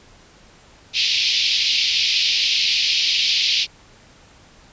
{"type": "band-pass noise", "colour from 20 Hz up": "white", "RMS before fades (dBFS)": -19, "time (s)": [0.93, 3.67], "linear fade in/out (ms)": 50, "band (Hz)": [2400, 5100], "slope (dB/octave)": 48, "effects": ["pink hiss -49 dBFS RMS until 4.72 s", "resampled to 16000 Hz"]}